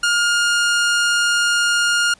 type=tone; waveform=sawtooth; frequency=1417 Hz; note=F6; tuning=25 cents sharp; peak=-11 dBFS; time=0.03-2.14 s; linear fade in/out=5 ms; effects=pink hiss -51 dBFS RMS until 2.19 s + resampled to 22050 Hz